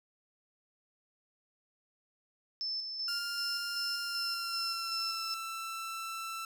sine tone with tremolo, 5274 Hz, E8, in tune, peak -33 dBFS, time 2.61-5.34 s, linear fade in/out 0 ms, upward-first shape square, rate 2.6 Hz, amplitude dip 40%
sawtooth tone with pitch glide, 1402 to 1333.3 Hz, F6 to E6, +6 to +19 cents, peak -34 dBFS, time 3.08-6.45 s, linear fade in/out 2 ms, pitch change -87 cents, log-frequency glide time 4-5.25 s
effects none

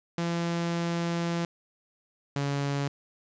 sawtooth tone pair in turn, 170 / 141.19 Hz, F3 / C#3, -46 / +32 cents, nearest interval minor third, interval 322 cents, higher first, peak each -23 dBFS, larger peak neither, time 0.18-1.45 / 2.36-2.88 s, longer first, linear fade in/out 2 ms, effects resampled to 16000 Hz + 9-bit

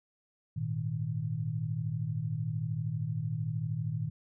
sine chord, Ab suspended second, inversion none, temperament just, 103.83 / 116.8 / 155.74 Hz, Ab2 / Bb2 / Eb3, 0 / +4 / +2 cents, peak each -39 / -34 / -34 dBFS, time 0.56-4.1 s, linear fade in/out 10 ms, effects none

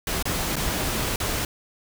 pink noise with dropouts, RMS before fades -26 dBFS, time 0.07-1.45 s, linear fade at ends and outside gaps 2 ms, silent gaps 0.226-0.254 / 0.557-0.565 / 1.16-1.201 s, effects none

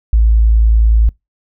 sine tone, 55.2 Hz, A1, 6 cents sharp, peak -6 dBFS, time 0.13-1.09 s, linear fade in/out 0 ms, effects noise-tail reverb RT60 0.2 s tail -26 dB re dry

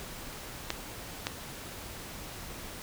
clicks, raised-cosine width 0.2 ms, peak -12 dBFS, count 2, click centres 0.704 / 1.269 s, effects pink hiss -43 dBFS RMS until 2.82 s

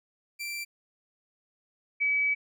sawtooth / sine tone pair in turn, 2349 / 2285 Hz, D7 / D7, 0 / -48 cents, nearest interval unison, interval 48 cents, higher first, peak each -30 / -23 dBFS, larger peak second, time 0.39-0.65 / 2-2.35 s, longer second, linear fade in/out 20 ms, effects none

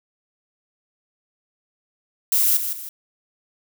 violet noise with echo, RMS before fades -18 dBFS, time 2.32-2.57 s, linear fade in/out 2 ms, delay 160 ms, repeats 2, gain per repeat -8 dB, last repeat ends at 2.89 s, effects none

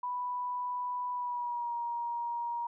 sine tone with pitch glide, 987.8 to 945.4 Hz, B5 to A#5, 0 to +24 cents, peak -32 dBFS, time 0.03-2.67 s, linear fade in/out 5 ms, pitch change -76 cents, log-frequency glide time 1.12-1.75 s, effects none

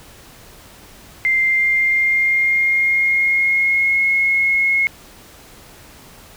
sine tone with pitch glide, 2093 to 2167 Hz, C7 to C#7, 0 to -40 cents, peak -13 dBFS, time 1.25-4.87 s, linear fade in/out 0 ms, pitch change +60 cents, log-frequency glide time 1.41-4.06 s, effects pink hiss -43 dBFS RMS until 6.36 s

